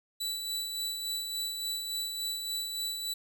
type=tone with tremolo; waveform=sawtooth; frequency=3955 Hz; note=B7; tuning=2 cents sharp; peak=-28 dBFS; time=0.2-3.14 s; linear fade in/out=10 ms; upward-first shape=sine; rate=3.5 Hz; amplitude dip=40%; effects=none